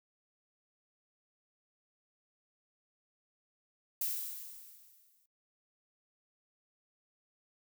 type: noise with exponential decay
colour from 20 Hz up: violet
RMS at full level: -33 dBFS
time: 4.01-5.26 s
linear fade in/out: 5 ms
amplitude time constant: 270 ms
effects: noise-tail reverb RT60 0.1 s tail -19 dB re dry